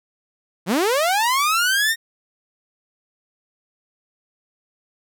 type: linear sweep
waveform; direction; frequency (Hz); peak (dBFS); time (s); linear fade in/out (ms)
sawtooth; up; 153.4 to 1864.7; -13; 0.66-1.96; 50
effects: none